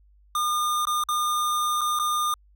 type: tone with dropouts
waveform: square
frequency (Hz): 1212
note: D#6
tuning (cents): -46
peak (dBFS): -23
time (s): 0.35-2.34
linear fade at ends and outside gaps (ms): 2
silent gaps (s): 0.853-0.87 / 1.038-1.087 / 1.81-1.814 / 1.99-1.996
effects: added 50 Hz sine -54 dBFS peak until 2.55 s